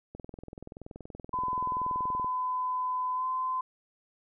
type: click train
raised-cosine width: 2 ms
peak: -29 dBFS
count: 45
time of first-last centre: 0.15-2.245 s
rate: 21 Hz
type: tone with pitch glide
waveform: sine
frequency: 1010 to 1026.5 Hz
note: B5 to C6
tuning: +39 to -33 cents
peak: -28 dBFS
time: 1.33-3.61 s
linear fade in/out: 5 ms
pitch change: +28 cents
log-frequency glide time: 3.15-3.25 s
effects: none